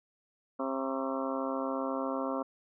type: harmonic tone with a mistuned harmonic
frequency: 133.9 Hz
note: C3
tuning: 40 cents sharp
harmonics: 2 / 3 / 4 / 5 / 6 / 7 / 8 / 9 / 10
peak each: -35 / -42 / -36 / -40 / -47 / -42 / -41 / -42 / -44 dBFS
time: 0.59-2.43 s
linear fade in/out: 10 ms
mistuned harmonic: 9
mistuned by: -67 cents
effects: none